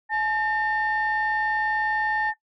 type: tone pair together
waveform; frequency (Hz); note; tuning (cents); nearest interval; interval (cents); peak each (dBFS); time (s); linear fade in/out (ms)
sine; 854.2 / 1810; G#5 / A6; +48 / +48; octave + minor second; 1300; -24; 0.09-2.34; 50
effects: noise-tail reverb RT60 0.1 s tail -18 dB re dry + tanh soft clip ceiling -16 dBFS